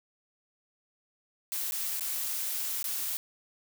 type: noise with dropouts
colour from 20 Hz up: blue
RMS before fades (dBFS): -33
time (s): 1.52-3.17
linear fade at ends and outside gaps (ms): 0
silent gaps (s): 1.71-1.721 / 1.996-2.008 / 2.828-2.842
effects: none